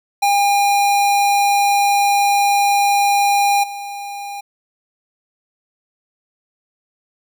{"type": "tone with level steps", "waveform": "square", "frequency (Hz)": 807, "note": "G#5", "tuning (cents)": -50, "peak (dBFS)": [-13, -27], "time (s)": [0.22, 4.41], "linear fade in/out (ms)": 10, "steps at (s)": 3.63, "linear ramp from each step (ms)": 10, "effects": []}